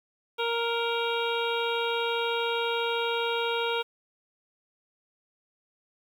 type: harmonic tone with a mistuned harmonic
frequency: 466.2 Hz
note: A#4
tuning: in tune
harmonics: 1 / 2 / 3 / 5 / 6 / 7 / 8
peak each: -29 / -32 / -34 / -36 / -37 / -37 / -38 dBFS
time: 0.38-3.83 s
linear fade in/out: 20 ms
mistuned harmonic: 8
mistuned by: +19 cents
effects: 9-bit